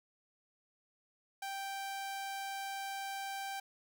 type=tone; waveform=sawtooth; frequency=784 Hz; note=G5; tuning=in tune; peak=-35 dBFS; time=1.42-3.6 s; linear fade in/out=5 ms; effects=none